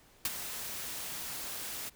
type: noise with ADSR envelope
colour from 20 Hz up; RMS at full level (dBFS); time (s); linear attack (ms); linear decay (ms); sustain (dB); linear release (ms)
white; -29; 0.25-1.9; 3; 33; -11; 19
effects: pink hiss -62 dBFS RMS until 1.95 s